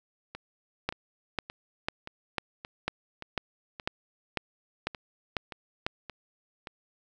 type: two click trains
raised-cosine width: 0.3 ms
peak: -23 / -12 dBFS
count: 12 / 11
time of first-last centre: 0.35-6.672 / 0.89-5.865 s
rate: 1.74 / 2.01 Hz
effects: none